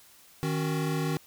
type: tone cluster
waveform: square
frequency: 155.9 / 273.4 / 372.7 Hz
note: D#3 / C#4 / F#4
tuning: +4 / -24 / +13 cents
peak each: -29 / -35 / -36 dBFS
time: 0.43-1.17 s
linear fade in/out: 0 ms
effects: white hiss -56 dBFS RMS until 1.26 s